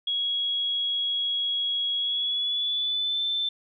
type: tone with pitch glide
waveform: sine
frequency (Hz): 3322 to 3540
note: G#7 to A7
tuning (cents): 0 to +10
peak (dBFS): -24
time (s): 0.07-3.49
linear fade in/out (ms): 5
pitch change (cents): +110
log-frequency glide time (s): 1.96-3.22
effects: none